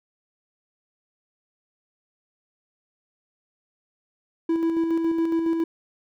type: tone with tremolo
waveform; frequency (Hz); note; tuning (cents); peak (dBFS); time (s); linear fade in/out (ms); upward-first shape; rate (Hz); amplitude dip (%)
triangle; 329.6; E4; 0; -17; 4.49-5.64; 5; square; 7.2; 35
effects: none